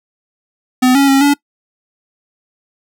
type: tone with pitch steps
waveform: square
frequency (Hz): 253.7 / 277.8 / 272.1 / 285.5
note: B3 / C#4 / C#4 / D4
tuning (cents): +47 / +4 / -32 / -49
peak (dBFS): -8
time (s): 0.82-1.34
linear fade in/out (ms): 10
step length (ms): 130
effects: noise-tail reverb RT60 0.1 s tail -23 dB re dry